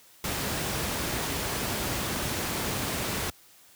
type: noise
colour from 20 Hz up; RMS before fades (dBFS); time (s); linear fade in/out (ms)
pink; -30; 0.24-3.3; 2
effects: white hiss -56 dBFS RMS until 3.75 s + high-pass 60 Hz 12 dB/octave